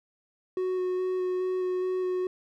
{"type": "tone with vibrato", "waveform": "triangle", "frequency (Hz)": 368.1, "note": "F#4", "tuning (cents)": -9, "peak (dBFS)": -24, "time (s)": [0.57, 2.27], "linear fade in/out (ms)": 2, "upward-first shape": "square", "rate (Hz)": 2.4, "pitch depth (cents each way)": 9, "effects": []}